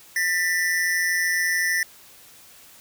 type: tone pair together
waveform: square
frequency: 1792 / 1965.3 Hz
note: A6 / B6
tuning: +31 / -9 cents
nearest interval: major second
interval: 160 cents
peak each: -24 dBFS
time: 0.16-1.83 s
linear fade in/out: 2 ms
effects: white hiss -49 dBFS RMS until 2.8 s